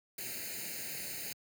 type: noise with comb filter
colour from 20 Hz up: white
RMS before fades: -41 dBFS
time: 0.18-1.33 s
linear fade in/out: 5 ms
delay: 0.44 ms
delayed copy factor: +1
effects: high-pass 100 Hz 12 dB/octave